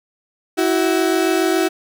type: tone pair together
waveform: 35% pulse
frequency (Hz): 327.2 / 374.3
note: E4 / F#4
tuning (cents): -13 / +20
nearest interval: major second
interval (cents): 233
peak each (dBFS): -16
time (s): 0.57-1.69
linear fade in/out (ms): 20
effects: none